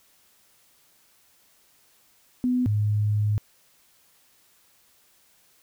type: tone pair in turn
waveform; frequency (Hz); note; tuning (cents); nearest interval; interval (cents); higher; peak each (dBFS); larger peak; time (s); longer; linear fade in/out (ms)
sine; 249.7 / 104.99; B3 / G#2; +19 / +19; octave + minor third; 1500; first; -20; neither; 2.44-2.66 / 2.66-3.38; second; 0
effects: white hiss -61 dBFS RMS until 5.62 s